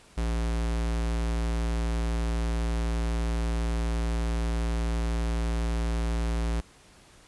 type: tone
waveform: square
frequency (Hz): 57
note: A#1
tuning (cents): -38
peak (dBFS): -26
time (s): 0.17-6.61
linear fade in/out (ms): 10
effects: pink hiss -55 dBFS RMS until 7.27 s + resampled to 24000 Hz